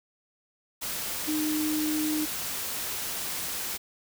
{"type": "tone in noise", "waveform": "sine", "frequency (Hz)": 306.6, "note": "D#4", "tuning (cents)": -25, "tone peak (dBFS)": -26, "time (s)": [1.27, 2.26], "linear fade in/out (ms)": 20, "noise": "white", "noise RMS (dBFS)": -33, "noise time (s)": [0.81, 3.78], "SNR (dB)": 4, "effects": []}